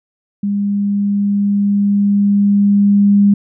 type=tone with level ramp; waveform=sine; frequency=202.1 Hz; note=G#3; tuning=47 cents flat; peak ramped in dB=-14 to -6 dBFS; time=0.43-3.34 s; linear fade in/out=5 ms; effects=none